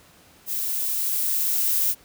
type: noise with level ramp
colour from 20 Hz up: violet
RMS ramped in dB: -27 to -21 dBFS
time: 0.46-1.95 s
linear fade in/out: 50 ms
effects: pink hiss -53 dBFS RMS until 2.04 s + high-pass 60 Hz 12 dB/octave